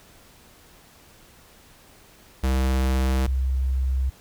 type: tone pair in turn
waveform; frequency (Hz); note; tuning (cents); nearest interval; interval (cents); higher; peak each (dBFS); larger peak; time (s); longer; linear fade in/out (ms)
square / sine; 65.41 / 65.41; C2 / C2; 0 / 0; unison; 0; neither; -20; neither; 2.43-3.27 / 3.27-4.1; first; 10
effects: pink hiss -52 dBFS RMS until 4.2 s